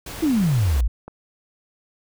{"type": "noise", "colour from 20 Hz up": "pink", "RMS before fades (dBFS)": -34, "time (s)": [0.06, 0.81], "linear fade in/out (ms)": 5}
{"type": "exponential sweep", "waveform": "sine", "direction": "down", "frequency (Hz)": [338.2, 49.49], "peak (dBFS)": -16, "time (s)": [0.22, 0.88], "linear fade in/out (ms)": 10}
{"type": "click", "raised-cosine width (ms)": 1, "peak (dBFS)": -22, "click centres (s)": 1.08}
{"effects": []}